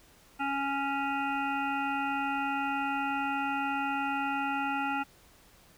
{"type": "harmonic tone", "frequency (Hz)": 277.2, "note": "C#4", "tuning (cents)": 0, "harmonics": [1, 3, 5, 7, 9, 10], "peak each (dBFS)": [-35, -32, -34, -44, -40, -43], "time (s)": [0.39, 5.04], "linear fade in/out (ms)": 20, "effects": ["pink hiss -59 dBFS RMS until 5.77 s"]}